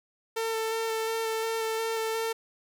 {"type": "tone with vibrato", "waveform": "sawtooth", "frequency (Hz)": 448.1, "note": "A4", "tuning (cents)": 32, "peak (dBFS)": -24, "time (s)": [0.36, 2.33], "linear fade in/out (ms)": 10, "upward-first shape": "square", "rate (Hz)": 2.8, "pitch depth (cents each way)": 12, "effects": []}